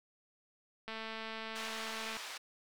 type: click train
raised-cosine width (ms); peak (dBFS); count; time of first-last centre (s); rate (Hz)
0.3; -27; 287; 0.88-2.168; 222
type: band-pass noise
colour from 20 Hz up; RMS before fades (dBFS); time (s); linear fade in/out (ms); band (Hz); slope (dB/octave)
white; -45; 1.55-2.38; 10; 710 to 4300; 12
effects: none